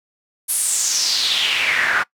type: noise with band-pass filter sweep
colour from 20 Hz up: pink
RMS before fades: -19 dBFS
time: 0.48-2.04 s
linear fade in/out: 20 ms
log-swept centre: 11000 to 1400 Hz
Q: 4.3
effects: noise-tail reverb RT60 0.1 s tail -21 dB re dry